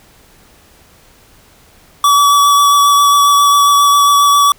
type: tone with vibrato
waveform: square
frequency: 1144 Hz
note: D6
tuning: 46 cents flat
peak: -7 dBFS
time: 2.04-4.52 s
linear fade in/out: 2 ms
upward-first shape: triangle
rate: 7.4 Hz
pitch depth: 16 cents each way
effects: pink hiss -46 dBFS RMS until 4.58 s